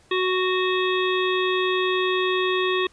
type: harmonic tone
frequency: 370 Hz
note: F#4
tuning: in tune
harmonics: 1 / 3 / 5 / 7 / 9 / 10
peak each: -22 / -27 / -29 / -30 / -32 / -32 dBFS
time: 0.11-2.87 s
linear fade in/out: 5 ms
effects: pink hiss -57 dBFS RMS until 2.92 s + resampled to 22050 Hz